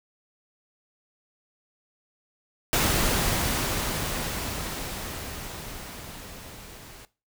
pink noise with level ramp, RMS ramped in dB -22 to -46 dBFS, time 2.73-7.05 s, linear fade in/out 0 ms, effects noise-tail reverb RT60 0.3 s tail -18 dB re dry

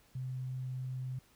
sine tone, 128.8 Hz, C3, 27 cents flat, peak -36 dBFS, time 0.15-1.19 s, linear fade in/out 5 ms, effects pink hiss -66 dBFS RMS until 1.35 s

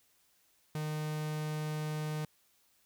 45% pulse tone, 153.3 Hz, D#3, 25 cents flat, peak -34 dBFS, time 0.75-2.25 s, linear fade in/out 2 ms, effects white hiss -70 dBFS RMS until 2.85 s

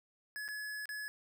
square tone with dropouts, 1700 Hz, G#6, 40 cents sharp, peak -40 dBFS, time 0.36-1.08 s, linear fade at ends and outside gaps 0 ms, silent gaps 0.48-0.487 / 0.856-0.891 s, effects none

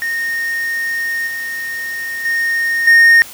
triangle tone with level steps, 1845 Hz, A#6, 18 cents flat, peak -15 / -19 / -12 / -3 dBFS, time 0.02-3.22 s, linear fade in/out 0 ms, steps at 1.27 / 2.25 / 2.87 s, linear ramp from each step 5 ms, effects white hiss -34 dBFS RMS until 3.33 s

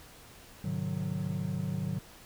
triangle chord, Ab dominant seventh, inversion none, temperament equal with one note detuned, 103.83 / 130.81 / 151.75 / 185 Hz, Ab2 / C3 / Eb3 / Gb3, 0 / 0 / -43 / 0 cents, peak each -36 / -38 / -33 / -33 dBFS, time 0.64-1.99 s, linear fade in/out 5 ms, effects pink hiss -53 dBFS RMS until 2.25 s

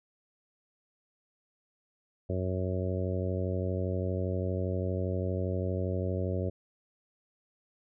harmonic tone, 92.5 Hz, F#2, in tune, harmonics 1 / 2 / 3 / 4 / 5 / 6 / 7, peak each -31 / -37 / -40 / -38 / -39 / -38 / -43 dBFS, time 2.29-6.5 s, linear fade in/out 10 ms, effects none

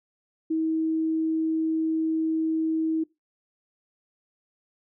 sine tone, 320 Hz, D#4, 49 cents sharp, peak -22 dBFS, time 0.5-3.04 s, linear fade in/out 10 ms, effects noise-tail reverb RT60 0.2 s tail -21 dB re dry

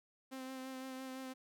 sawtooth tone with vibrato, 261.6 Hz, C4, in tune, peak -40 dBFS, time 0.31-1.34 s, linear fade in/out 20 ms, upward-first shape sine, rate 5.9 Hz, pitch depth 19 cents each way, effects none

